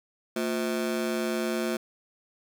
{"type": "ring-modulated tone", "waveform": "30% pulse", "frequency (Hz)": 290, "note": "D4", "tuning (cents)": -22, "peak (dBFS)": -21, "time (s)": [0.36, 1.77], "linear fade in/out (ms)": 5, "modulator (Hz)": 64.8, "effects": []}